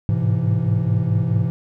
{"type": "tone cluster", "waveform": "triangle", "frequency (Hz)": [104.1, 108.8, 129.2, 167.6], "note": ["G#2", "A2", "C3", "E3"], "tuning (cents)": [5, -19, -21, 29], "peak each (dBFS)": -20, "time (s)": [0.09, 1.5], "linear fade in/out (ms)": 0, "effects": []}